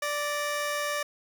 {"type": "tone pair together", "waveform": "15% pulse", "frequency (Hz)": [586, 1864.6], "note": ["D5", "A#6"], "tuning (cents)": [-4, 0], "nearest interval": "octave + minor sixth", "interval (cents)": 2004, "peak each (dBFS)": [-22, -33], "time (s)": [0.02, 1.03], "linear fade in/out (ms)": 5, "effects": []}